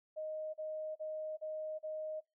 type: tone bursts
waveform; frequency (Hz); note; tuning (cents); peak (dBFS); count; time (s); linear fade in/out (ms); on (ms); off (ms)
sine; 622; D#5; -1; -38; 5; 0.16-2.208; 20; 380; 37
effects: noise-tail reverb RT60 0.2 s tail -22 dB re dry